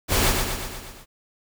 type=noise with echo; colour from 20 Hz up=pink; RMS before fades=-20 dBFS; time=0.08-0.34 s; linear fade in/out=50 ms; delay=120 ms; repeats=6; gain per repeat=-4 dB; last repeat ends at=1.06 s; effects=none